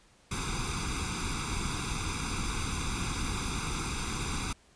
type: noise with comb filter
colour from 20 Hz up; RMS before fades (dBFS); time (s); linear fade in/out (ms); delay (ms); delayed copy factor
pink; -33; 0.31-4.53; 5; 0.82; +0.95
effects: pink hiss -62 dBFS RMS until 4.75 s + resampled to 22050 Hz